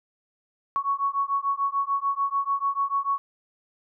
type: beating tone pair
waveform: sine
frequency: 1108.7 / 1115.5 Hz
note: C#6 / C#6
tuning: 0 / +11 cents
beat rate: 6.8 Hz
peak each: -26 dBFS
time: 0.76-3.18 s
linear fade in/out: 0 ms
effects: none